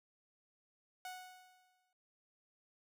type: tone with exponential decay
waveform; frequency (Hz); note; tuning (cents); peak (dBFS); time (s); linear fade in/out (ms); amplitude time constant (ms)
sawtooth; 737; F#5; -7; -39; 1.05-1.93; 2; 190
effects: none